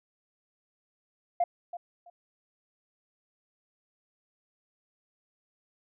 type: tone with echo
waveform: sine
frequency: 698.5 Hz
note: F5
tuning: in tune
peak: -21 dBFS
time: 1.4-1.44 s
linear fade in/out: 5 ms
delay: 330 ms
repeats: 2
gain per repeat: -14 dB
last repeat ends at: 2.1 s
effects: tanh soft clip ceiling -18 dBFS